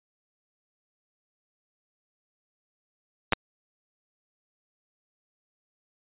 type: clicks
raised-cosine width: 0.3 ms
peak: -5 dBFS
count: 2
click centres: 3.324 / 3.333 s
effects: resampled to 8000 Hz